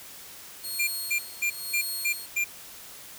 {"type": "tone with tremolo", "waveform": "10% pulse", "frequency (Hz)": 4300, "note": "C8", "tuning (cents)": 47, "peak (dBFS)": -23, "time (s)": [0.63, 2.27], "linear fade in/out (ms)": 20, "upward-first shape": "sine", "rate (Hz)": 1, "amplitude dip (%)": 80}
{"type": "tone bursts", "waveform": "square", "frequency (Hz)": 2389, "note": "D7", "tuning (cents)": 29, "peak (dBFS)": -24, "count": 6, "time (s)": [0.79, 2.444], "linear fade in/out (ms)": 10, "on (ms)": 84, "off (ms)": 230}
{"effects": ["white hiss -45 dBFS RMS until 3.18 s"]}